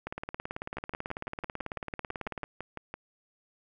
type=two click trains; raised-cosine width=0.5 ms; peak=-22 / -20 dBFS; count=14 / 44; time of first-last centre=0.77-2.94 / 0.07-2.433 s; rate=5.99 / 18.2 Hz; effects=none